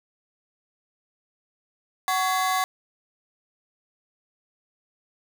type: ring-modulated tone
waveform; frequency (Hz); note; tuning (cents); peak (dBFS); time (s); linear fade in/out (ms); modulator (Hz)
35% pulse; 932.3; A#5; 0; -17; 2.08-2.64; 0; 184
effects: none